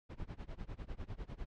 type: noise with tremolo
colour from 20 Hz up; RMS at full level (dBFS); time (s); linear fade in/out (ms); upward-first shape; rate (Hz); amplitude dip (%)
brown; -42; 0.09-1.46; 20; sine; 10; 95
effects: low-pass 4000 Hz 12 dB/octave